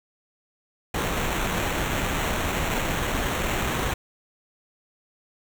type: noise with sample-and-hold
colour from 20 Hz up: pink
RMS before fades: -26 dBFS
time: 0.94-3.94 s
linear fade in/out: 5 ms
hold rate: 4900 Hz
effects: none